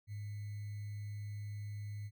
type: tone with sample-and-hold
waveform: sine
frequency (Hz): 103.7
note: G#2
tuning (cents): -2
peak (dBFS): -40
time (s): 0.07-2.11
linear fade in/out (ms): 50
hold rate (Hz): 2100
effects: none